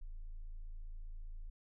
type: tone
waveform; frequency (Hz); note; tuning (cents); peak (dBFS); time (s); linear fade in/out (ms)
sine; 27.5; A0; 0; -40; 0.01-1.5; 10
effects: tanh soft clip ceiling -42 dBFS